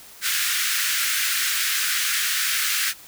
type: high-pass noise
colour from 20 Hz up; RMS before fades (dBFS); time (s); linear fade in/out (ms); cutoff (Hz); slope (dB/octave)
pink; -23; 0.21-2.94; 50; 1400; 48
effects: white hiss -45 dBFS RMS until 3.07 s